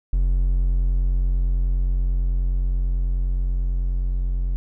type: tone with level ramp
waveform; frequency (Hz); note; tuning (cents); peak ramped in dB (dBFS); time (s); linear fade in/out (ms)
triangle; 44.66; F1; +39; -14 to -18; 0.13-4.56; 0
effects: none